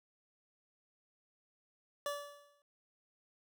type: tone with exponential decay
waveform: 25% pulse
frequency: 577 Hz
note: D5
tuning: 31 cents flat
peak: -30 dBFS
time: 2.06-2.62 s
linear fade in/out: 1 ms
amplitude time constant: 120 ms
effects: none